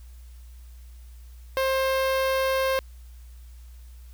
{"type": "tone with notch filter", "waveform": "sawtooth", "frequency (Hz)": 530, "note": "C5", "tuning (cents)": 22, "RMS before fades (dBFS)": -24, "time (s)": [1.57, 2.79], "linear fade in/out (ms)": 0, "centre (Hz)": 7400, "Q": 1.1, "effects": ["added 60 Hz sine -42 dBFS peak until 4.13 s", "white hiss -60 dBFS RMS until 4.13 s"]}